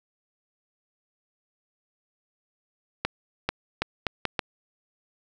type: accelerating click train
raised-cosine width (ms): 0.3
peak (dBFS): -8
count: 6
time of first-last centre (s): 3.05-4.392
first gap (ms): 440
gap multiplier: 0.75
effects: none